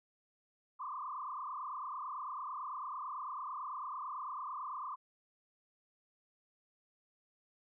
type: tone with frequency modulation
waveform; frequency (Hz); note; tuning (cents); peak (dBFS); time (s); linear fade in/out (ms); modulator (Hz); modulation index
sine; 1108.7; C#6; 0; -39; 0.79-4.96; 20; 29; 3.8
effects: none